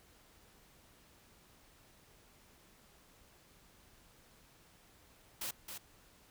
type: noise with echo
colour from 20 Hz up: white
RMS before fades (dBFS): -40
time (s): 5.41-5.51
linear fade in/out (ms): 5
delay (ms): 270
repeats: 1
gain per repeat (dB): -6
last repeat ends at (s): 5.78
effects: pink hiss -64 dBFS RMS until 6.3 s